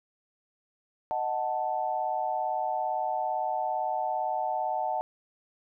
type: chord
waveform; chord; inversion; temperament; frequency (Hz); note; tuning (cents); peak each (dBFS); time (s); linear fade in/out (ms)
sine; D# diminished; none; equal; 622.3 / 740 / 880; D#5 / F#5 / A5; 0 / 0 / 0; -34 / -30 / -31; 1.11-5.01; 0
effects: none